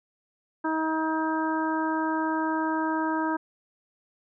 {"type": "harmonic tone", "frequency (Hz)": 317.2, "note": "D#4", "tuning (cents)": 33, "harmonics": [1, 2, 3, 4, 5], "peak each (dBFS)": [-27, -35, -29, -35, -34], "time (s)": [0.64, 3.37], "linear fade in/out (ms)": 10, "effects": []}